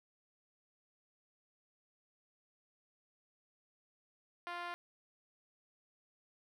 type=tone with band-pass filter; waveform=5% pulse; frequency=348.9 Hz; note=F4; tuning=2 cents flat; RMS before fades=-43 dBFS; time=4.47-4.74 s; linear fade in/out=0 ms; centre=940 Hz; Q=1.2; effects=none